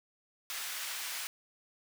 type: high-pass noise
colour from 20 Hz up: pink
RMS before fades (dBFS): -39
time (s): 0.5-1.27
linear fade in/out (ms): 0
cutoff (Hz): 1600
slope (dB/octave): 12
effects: none